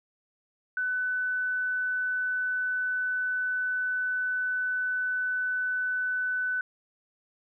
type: tone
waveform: sine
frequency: 1500 Hz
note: F#6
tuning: 23 cents sharp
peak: -26 dBFS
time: 0.77-6.61 s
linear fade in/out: 2 ms
effects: none